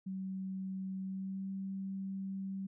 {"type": "tone with pitch glide", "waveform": "sine", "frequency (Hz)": [190.1, 193.2], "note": ["F#3", "G3"], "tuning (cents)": [47, -25], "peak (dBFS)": -37, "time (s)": [0.06, 2.67], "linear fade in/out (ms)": 10, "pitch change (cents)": 28, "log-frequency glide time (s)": [1.01, 1.5], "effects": []}